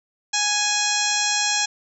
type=harmonic tone with a mistuned harmonic; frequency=830.6 Hz; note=G#5; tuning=in tune; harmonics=1 / 2 / 3 / 4 / 5 / 6 / 7 / 8 / 9; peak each=-28 / -28 / -28 / -28 / -28 / -28 / -28 / -28 / -28 dBFS; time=0.33-1.66 s; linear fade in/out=10 ms; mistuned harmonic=6; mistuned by=+100 cents; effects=none